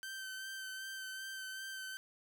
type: tone with vibrato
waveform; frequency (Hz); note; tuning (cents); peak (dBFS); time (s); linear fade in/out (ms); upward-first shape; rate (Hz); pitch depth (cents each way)
sawtooth; 1547; G6; -23; -39; 0.03-1.97; 0; sine; 2.6; 19
effects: none